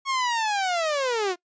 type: linear sweep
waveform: sawtooth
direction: down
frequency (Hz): 1103 to 342.3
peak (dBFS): -19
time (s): 0.05-1.36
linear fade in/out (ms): 50
effects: noise-tail reverb RT60 0.1 s tail -23 dB re dry + resampled to 16000 Hz